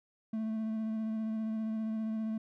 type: tone with vibrato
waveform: triangle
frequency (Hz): 220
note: A3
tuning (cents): 0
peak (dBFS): -30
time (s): 0.33-2.38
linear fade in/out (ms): 5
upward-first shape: sine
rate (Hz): 15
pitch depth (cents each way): 17
effects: none